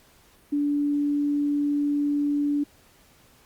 sine tone, 289.7 Hz, D4, 24 cents flat, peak -21 dBFS, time 0.52-2.64 s, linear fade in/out 10 ms, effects pink hiss -57 dBFS RMS until 3.45 s + Opus 48 kbps

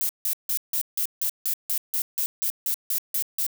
violet noise bursts, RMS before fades -25 dBFS, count 15, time 0.01-3.465 s, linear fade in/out 0 ms, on 81 ms, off 160 ms, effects none

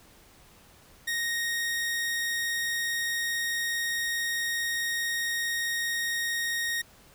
sawtooth tone, 1864.7 Hz, A#6, in tune, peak -24 dBFS, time 1.07-6.82 s, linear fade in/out 10 ms, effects pink hiss -56 dBFS RMS until 7.14 s

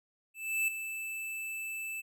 square tone with ADSR envelope, 2637 Hz, E7, in tune, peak -27 dBFS, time 0.34-2.02 s, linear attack 340 ms, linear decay 5 ms, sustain -10 dB, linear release 24 ms, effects none

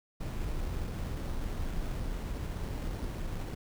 brown noise with sample-and-hold, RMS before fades -35 dBFS, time 0.2-3.55 s, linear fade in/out 10 ms, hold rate 4900 Hz, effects none

